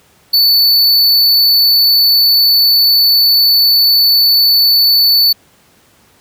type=tone; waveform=square; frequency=4482 Hz; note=C#8; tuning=18 cents sharp; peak=-7 dBFS; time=0.33-5.33 s; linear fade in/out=10 ms; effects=pink hiss -49 dBFS RMS until 6.2 s + high-pass 80 Hz 12 dB/octave